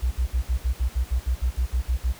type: tone bursts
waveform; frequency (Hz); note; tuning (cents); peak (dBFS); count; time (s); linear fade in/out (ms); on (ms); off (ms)
sine; 61.74; B1; 0; -19; 14; 0.02-2.131; 20; 96; 59
effects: pink hiss -45 dBFS RMS until 2.19 s